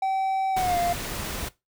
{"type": "tone with pitch glide", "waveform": "triangle", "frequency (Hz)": [769, 697.1], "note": ["G5", "F5"], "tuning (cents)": [-33, -3], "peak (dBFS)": -20, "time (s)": [0.02, 0.93], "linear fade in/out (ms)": 5, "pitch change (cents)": -170, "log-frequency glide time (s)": [0.52, 0.78]}
{"type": "noise", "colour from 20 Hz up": "pink", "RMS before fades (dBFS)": -32, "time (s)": [0.56, 1.49], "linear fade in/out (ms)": 10}
{"effects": ["noise-tail reverb RT60 0.2 s tail -18 dB re dry"]}